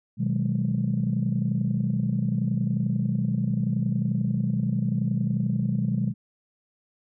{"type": "chord", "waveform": "sine", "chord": "G# minor seventh", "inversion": "first", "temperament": "just", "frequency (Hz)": [124.59, 155.74, 186.89, 207.7], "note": ["B2", "D#3", "F#3", "G#3"], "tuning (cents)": [16, 2, 18, 0], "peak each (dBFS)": [-26, -28, -28, -27], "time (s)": [0.17, 6.14], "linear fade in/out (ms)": 50, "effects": ["tanh soft clip ceiling -14 dBFS"]}